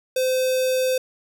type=tone with notch filter; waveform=square; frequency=515 Hz; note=C5; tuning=28 cents flat; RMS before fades=-21 dBFS; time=0.16-0.98 s; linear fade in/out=5 ms; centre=1300 Hz; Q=0.99; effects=none